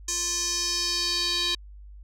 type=tone with band-pass filter sweep; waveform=square; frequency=349.2 Hz; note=F4; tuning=in tune; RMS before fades=-27 dBFS; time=0.08-1.55 s; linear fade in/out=5 ms; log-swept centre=6600 to 4000 Hz; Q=4.2; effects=added 50 Hz sine -42 dBFS peak until 2.03 s